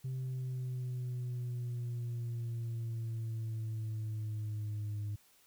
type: exponential sweep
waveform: sine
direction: down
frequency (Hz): 130.81 to 103.4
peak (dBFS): -33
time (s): 0.04-5.16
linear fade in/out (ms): 10
effects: tanh soft clip ceiling -34 dBFS + white hiss -66 dBFS RMS until 5.46 s